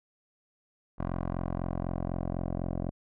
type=tone with low-pass filter sweep; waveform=10% pulse; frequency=44 Hz; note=F1; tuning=14 cents sharp; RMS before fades=-33 dBFS; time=0.98-2.91 s; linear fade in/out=20 ms; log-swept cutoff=1100 to 590 Hz; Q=1.4; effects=none